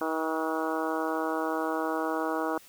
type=harmonic tone with a mistuned harmonic; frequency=159.5 Hz; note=D#3; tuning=43 cents sharp; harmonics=2 / 3 / 4 / 5 / 6 / 7 / 8 / 9; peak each=-32 / -34 / -35 / -36 / -37 / -37 / -38 / -39 dBFS; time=0.01-2.58 s; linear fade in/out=2 ms; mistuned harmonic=9; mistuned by=+16 cents; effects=white hiss -54 dBFS RMS until 2.68 s